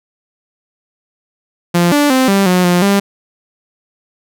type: tone with pitch steps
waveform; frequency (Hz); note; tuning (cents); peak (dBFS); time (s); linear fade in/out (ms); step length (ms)
sawtooth; 173.5 / 291.2 / 260 / 196.9 / 181.2 / 176.9 / 199.3; F3 / D4 / C4 / G3 / F#3 / F3 / G3; -11 / -15 / -11 / +8 / -36 / +23 / +29; -5; 1.74-3; 10; 180
effects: none